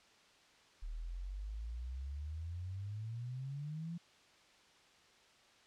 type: exponential sweep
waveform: sine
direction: up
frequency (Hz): 37.52 to 173.1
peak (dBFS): -40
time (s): 0.82-3.98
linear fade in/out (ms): 10
effects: white hiss -65 dBFS RMS until 5.66 s + low-pass 5000 Hz 12 dB/octave